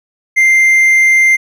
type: tone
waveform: triangle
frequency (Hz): 2093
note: C7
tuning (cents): 0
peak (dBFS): -4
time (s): 0.36-1.37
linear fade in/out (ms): 20
effects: none